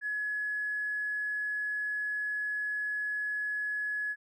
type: tone with tanh clipping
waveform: triangle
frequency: 1693 Hz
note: G#6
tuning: 33 cents sharp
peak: -30 dBFS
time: 0.01-4.16 s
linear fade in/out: 50 ms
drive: 2 dB
effects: none